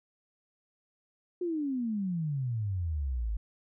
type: exponential sweep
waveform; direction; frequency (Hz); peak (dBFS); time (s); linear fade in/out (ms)
sine; down; 364.3 to 50.2; -29; 1.41-3.37; 5
effects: none